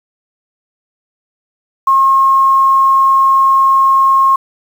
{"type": "tone with quantisation", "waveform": "sine", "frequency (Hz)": 1077, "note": "C6", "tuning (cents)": 50, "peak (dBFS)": -6, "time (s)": [1.87, 4.36], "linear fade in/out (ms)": 5, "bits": 6, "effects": []}